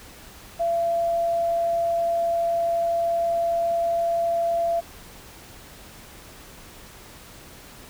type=tone; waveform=sine; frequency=678 Hz; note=E5; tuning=49 cents sharp; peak=-20 dBFS; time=0.59-4.81 s; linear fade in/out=20 ms; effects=pink hiss -45 dBFS RMS until 7.89 s